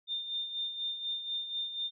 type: tone with tremolo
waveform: sine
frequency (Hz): 3613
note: A7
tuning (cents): +45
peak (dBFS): -31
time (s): 0.07-1.91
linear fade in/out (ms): 50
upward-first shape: sine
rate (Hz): 4.1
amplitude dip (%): 60
effects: none